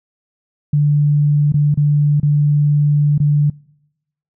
sine tone with dropouts, 146.83 Hz, D3, in tune, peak -10 dBFS, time 0.73-3.5 s, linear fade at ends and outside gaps 5 ms, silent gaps 1.522-1.54 / 1.743-1.773 / 2.2-2.23 / 3.18-3.2 s, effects noise-tail reverb RT60 0.9 s tail -26 dB re dry

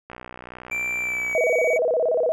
click train, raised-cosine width 0.5 ms, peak -22 dBFS, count 77, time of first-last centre 0.1-1.33 s, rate 61.8 Hz
triangle tone with pitch glide, 2349 to 2262 Hz, D7 to C#7, 0 to +34 cents, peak -22 dBFS, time 0.71-1.78 s, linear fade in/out 10 ms, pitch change -66 cents, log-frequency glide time 1.02-1.37 s
sine tone with vibrato, 561 Hz, C#5, 21 cents sharp, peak -18 dBFS, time 1.35-2.32 s, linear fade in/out 0 ms, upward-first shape square, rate 17 Hz, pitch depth 230 cents each way
effects none

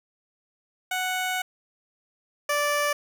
15% pulse tone pair in turn, 740 / 584.5 Hz, F#5 / D5, 0 / -8 cents, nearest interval major third, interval 408 cents, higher first, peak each -19 / -16 dBFS, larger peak second, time 0.91-1.42 / 2.49-2.93 s, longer first, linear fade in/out 5 ms, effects none

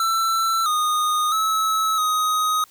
square tone with pitch steps, 1336 / 1233 / 1297 / 1254 Hz, E6 / D#6 / E6 / D#6, +23 / -16 / -28 / +13 cents, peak -19 dBFS, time 0-2.64 s, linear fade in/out 2 ms, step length 660 ms, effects white hiss -53 dBFS RMS until 2.7 s

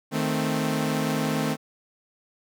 sawtooth chord, A diminished, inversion second, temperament equal, 155.56 / 220 / 261.6 Hz, Eb3 / A3 / C4, 0 / 0 / 0 cents, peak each -24 dBFS, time 0.11-1.57 s, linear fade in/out 50 ms, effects none

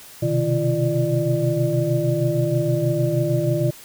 sine tone cluster, 125.2 / 131.6 / 154.6 / 341.9 / 595 Hz, B2 / C3 / D#3 / F4 / D5, +24 / +10 / -11 / -37 / +22 cents, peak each -24 dBFS, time 0.22-3.71 s, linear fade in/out 10 ms, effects white hiss -43 dBFS RMS until 3.84 s

